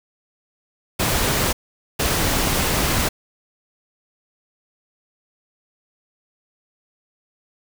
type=noise bursts at uneven times; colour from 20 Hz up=pink; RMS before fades=-20 dBFS; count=2; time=0.99-1.53 / 1.99-3.09 s; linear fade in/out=10 ms; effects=none